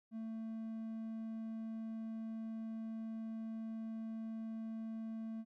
triangle tone, 223.2 Hz, A3, 25 cents sharp, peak -39 dBFS, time 0.11-5.45 s, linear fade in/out 50 ms, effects none

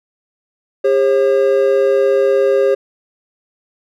triangle tone pair together, 402.7 / 539.4 Hz, G4 / C#5, +47 / -47 cents, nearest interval perfect fourth, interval 506 cents, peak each -11 dBFS, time 0.84-2.75 s, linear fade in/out 10 ms, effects none

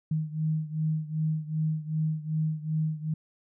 sine beating tone pair, 155.56 / 158.16 Hz, D#3 / D#3, 0 / +29 cents, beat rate 2.6 Hz, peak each -28 / -31 dBFS, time 0.11-3.14 s, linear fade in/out 5 ms, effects none

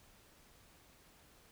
silence, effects pink hiss -64 dBFS RMS until 1.51 s

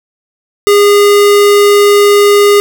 square tone, 408.5 Hz, G#4, 29 cents flat, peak -4 dBFS, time 0.67-2.6 s, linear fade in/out 0 ms, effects none

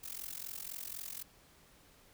blue noise with amplitude modulation, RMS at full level -40 dBFS, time 0.03-1.23 s, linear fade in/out 10 ms, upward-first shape sine, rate 43.9 Hz, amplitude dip 95%, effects pink hiss -63 dBFS RMS until 2.13 s

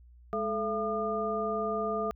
sine tone cluster, 208.3 / 434.1 / 675 / 1210 Hz, G#3 / A4 / E5 / D#6, +5 / -23 / +41 / -49 cents, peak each -37 / -33 / -33 / -34 dBFS, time 0.33-2.11 s, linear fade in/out 0 ms, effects added 60 Hz sine -52 dBFS peak until 2.15 s

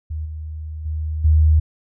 sine tone with level steps, 77.7 Hz, D#2, 2 cents flat, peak -23 / -27 / -21 / -10 dBFS, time 0.1-1.6 s, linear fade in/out 10 ms, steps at 0.25 / 0.85 / 1.24 s, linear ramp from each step 10 ms, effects none

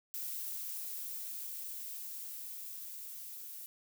violet noise with level ramp, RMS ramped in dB -40 to -47 dBFS, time 0.14-3.66 s, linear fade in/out 0 ms, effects none

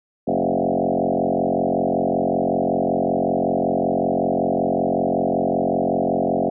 sine tone with frequency modulation, 456.3 Hz, A#4, 37 cents flat, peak -17 dBFS, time 0.27-6.5 s, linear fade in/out 10 ms, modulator 45.3 Hz, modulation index 6, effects none

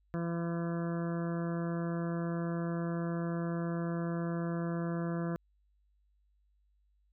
harmonic tone, 169.2 Hz, E3, 45 cents sharp, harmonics 1 / 2 / 3 / 4 / 6 / 7 / 8 / 9 / 10, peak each -33 / -39 / -43 / -45 / -49 / -50 / -51 / -52 / -53 dBFS, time 0.14-5.36 s, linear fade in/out 0 ms, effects added 50 Hz sine -68 dBFS peak until 7.12 s

